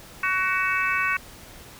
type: harmonic tone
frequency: 374.8 Hz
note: F#4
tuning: 22 cents sharp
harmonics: 3 / 4 / 5 / 6 / 7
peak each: -27 / -26 / -30 / -28 / -28 dBFS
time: 0.23-1.17 s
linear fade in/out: 5 ms
effects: pink hiss -45 dBFS RMS until 1.79 s